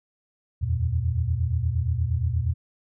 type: tone cluster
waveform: sine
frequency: 79.2 / 87.7 / 118.9 Hz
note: D#2 / F2 / A#2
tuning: +31 / +8 / +35 cents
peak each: -26 dBFS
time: 0.61-2.54 s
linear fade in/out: 20 ms
effects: none